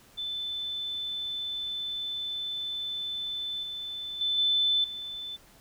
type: tone with level steps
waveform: sine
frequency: 3520 Hz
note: A7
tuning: in tune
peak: -31 / -34 / -25 / -22 / -35 dBFS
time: 0.17-5.37 s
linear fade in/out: 20 ms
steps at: 3.63 / 4.21 / 4.38 / 4.84 s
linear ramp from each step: 2 ms
effects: pink hiss -57 dBFS RMS until 5.6 s